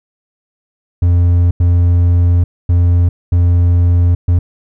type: tone bursts at uneven times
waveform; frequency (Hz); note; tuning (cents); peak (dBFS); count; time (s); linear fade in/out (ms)
triangle; 87.31; F2; 0; -5; 5; 1.02-1.51 / 1.6-2.44 / 2.69-3.09 / 3.32-4.15 / 4.28-4.39; 5
effects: none